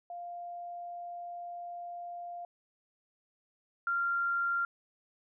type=tone pair in turn; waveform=sine; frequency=698.5 / 1386.5 Hz; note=F5 / F6; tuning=0 / -13 cents; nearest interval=octave; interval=1187 cents; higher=second; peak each=-39 / -28 dBFS; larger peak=second; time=0.1-2.45 / 3.87-4.65 s; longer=first; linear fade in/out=2 ms; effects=none